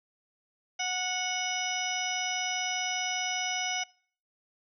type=harmonic tone; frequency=735 Hz; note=F#5; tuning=12 cents flat; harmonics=1 / 2 / 3 / 4 / 5 / 7 / 8; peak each=-35 / -40 / -34 / -36 / -44 / -39 / -36 dBFS; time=0.79-3.84 s; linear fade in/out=10 ms; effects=noise-tail reverb RT60 0.5 s tail -24 dB re dry